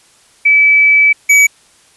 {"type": "tone pair in turn", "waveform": ["sine", "square"], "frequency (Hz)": [2300, 2278], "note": ["D7", "C#7"], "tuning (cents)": [-37, 47], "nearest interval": "unison", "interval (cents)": 16, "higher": "first", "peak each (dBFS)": -5, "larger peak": "neither", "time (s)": [[0.45, 1.13], [1.29, 1.47]], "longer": "first", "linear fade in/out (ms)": 10, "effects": ["white hiss -48 dBFS RMS until 1.96 s", "resampled to 24000 Hz"]}